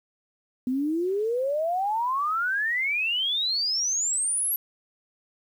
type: exponential sweep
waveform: sine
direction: up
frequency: 246.9 to 11840 Hz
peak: -23 dBFS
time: 0.67-4.56 s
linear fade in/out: 2 ms
effects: 9-bit